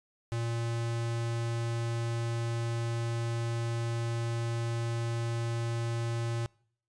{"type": "tone", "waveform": "square", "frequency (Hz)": 116.54, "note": "A#2", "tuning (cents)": 0, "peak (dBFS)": -31, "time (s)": [0.32, 6.46], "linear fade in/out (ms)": 0, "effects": ["noise-tail reverb RT60 0.6 s tail -25 dB re dry", "resampled to 22050 Hz"]}